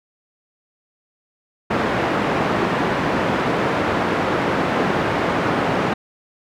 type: band-pass noise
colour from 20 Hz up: pink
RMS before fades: -20 dBFS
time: 1.7-5.94 s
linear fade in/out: 10 ms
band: 180 to 1700 Hz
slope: 12 dB/octave
effects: none